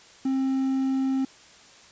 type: tone with quantisation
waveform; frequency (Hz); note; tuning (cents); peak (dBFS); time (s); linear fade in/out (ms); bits
triangle; 265.9; C4; +28; -20; 0.25-1.25; 5; 8
effects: white hiss -51 dBFS RMS until 1.91 s + resampled to 16000 Hz